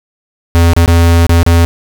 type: tone with dropouts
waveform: square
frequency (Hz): 84.5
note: E2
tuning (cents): +43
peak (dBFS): -5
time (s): 0.55-1.65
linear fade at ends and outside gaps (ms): 0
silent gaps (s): 0.734-0.765 / 0.86-0.878 / 1.266-1.294 / 1.431-1.464
effects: none